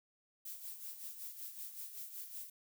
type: noise with tremolo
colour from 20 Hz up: violet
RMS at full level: -45 dBFS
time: 0.45-2.5 s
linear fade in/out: 5 ms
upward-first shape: sine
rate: 5.3 Hz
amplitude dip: 60%
effects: none